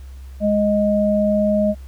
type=tone pair together; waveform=sine; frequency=207.7 / 622.3 Hz; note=G#3 / D#5; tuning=0 / 0 cents; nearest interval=octave + perfect fifth; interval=1900 cents; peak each=-17 dBFS; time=0.4-1.75 s; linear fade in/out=50 ms; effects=added 66 Hz sine -33 dBFS peak until 1.87 s + pink hiss -53 dBFS RMS until 1.87 s